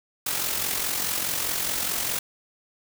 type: noise with amplitude modulation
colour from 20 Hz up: white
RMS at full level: -25 dBFS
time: 0.26-2.19 s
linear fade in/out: 5 ms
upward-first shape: sine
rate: 44.8 Hz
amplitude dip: 50%
effects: none